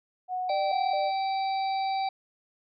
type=tone with vibrato; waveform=sine; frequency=663 Hz; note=E5; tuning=10 cents sharp; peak=-28 dBFS; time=0.28-1.12 s; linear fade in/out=50 ms; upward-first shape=square; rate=2.3 Hz; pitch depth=180 cents each way
type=harmonic tone; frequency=774 Hz; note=G5; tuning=22 cents flat; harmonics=1 / 3 / 5 / 6; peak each=-26 / -40 / -42 / -43 dBFS; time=0.49-2.09 s; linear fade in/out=5 ms
effects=none